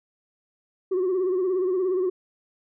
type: tone with vibrato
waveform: sine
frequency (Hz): 370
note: F#4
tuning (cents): 0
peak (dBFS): -19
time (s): 0.91-2.1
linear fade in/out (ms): 10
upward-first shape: sine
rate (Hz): 17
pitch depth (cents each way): 67
effects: tanh soft clip ceiling -19 dBFS